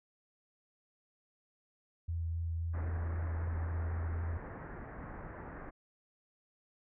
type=tone with vibrato; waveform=sine; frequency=83.3 Hz; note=E2; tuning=19 cents sharp; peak=-33 dBFS; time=2.08-4.38 s; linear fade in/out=10 ms; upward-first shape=sine; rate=3.8 Hz; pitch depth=14 cents each way
type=low-pass noise; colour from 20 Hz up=pink; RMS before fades=-46 dBFS; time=2.73-5.71 s; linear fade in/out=20 ms; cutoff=1900 Hz; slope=48 dB/octave
effects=none